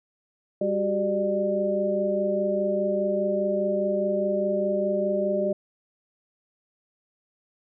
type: tone cluster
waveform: sine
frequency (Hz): 198.9 / 373 / 397.9 / 599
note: G3 / F#4 / G4 / D5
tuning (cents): +25 / +14 / +26 / +34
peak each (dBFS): -29 / -29 / -33 / -24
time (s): 0.61-5.53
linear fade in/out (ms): 5
effects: none